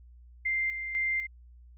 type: tone with tremolo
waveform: sine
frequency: 2093 Hz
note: C7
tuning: in tune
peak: -26 dBFS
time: 0.45-1.27 s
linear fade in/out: 10 ms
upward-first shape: square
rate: 2 Hz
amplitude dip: 55%
effects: added 60 Hz sine -50 dBFS peak until 1.77 s